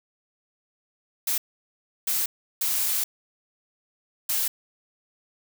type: noise bursts at uneven times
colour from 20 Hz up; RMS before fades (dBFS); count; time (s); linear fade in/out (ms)
blue; -25; 4; 1.27-1.38 / 2.07-2.26 / 2.61-3.04 / 4.29-4.48; 5
effects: none